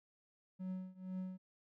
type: tone with tremolo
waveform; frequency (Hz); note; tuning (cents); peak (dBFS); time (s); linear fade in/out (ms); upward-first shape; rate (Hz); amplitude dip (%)
triangle; 185.9; F#3; +8; -36; 0.59-1.38; 20; triangle; 2.1; 95
effects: none